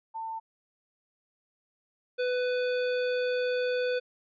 sine / square tone pair in turn, 896 / 498.1 Hz, A5 / B4, +31 / +15 cents, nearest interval minor seventh, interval 1016 cents, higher first, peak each -33 / -27 dBFS, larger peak second, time 0.14-0.4 / 2.18-4 s, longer second, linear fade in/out 20 ms, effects resampled to 11025 Hz

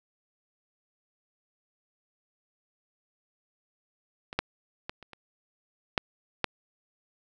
clicks, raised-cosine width 0.3 ms, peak -22 / -9 / -18 / -30 / -29 / -7 / -8 dBFS, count 7, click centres 4.329 / 4.39 / 4.895 / 5.027 / 5.133 / 5.978 / 6.443 s, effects none

